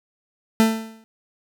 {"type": "tone with exponential decay", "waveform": "40% pulse", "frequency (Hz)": 222.3, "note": "A3", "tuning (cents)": 18, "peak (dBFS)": -10, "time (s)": [0.6, 1.04], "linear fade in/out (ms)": 0, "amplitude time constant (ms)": 94, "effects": []}